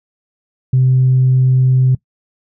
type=tone; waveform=sine; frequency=129.2 Hz; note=C3; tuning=21 cents flat; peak=-7 dBFS; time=0.73-1.95 s; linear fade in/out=5 ms; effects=noise-tail reverb RT60 0.1 s tail -21 dB re dry + tanh soft clip ceiling -4 dBFS